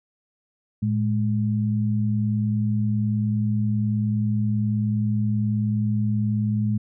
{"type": "tone pair together", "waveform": "sine", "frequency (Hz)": [111.24, 210], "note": ["A2", "G#3"], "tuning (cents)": [19, 19], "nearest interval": "major seventh", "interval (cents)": 1100, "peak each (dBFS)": [-22, -23], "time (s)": [0.82, 6.78], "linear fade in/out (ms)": 10, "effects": []}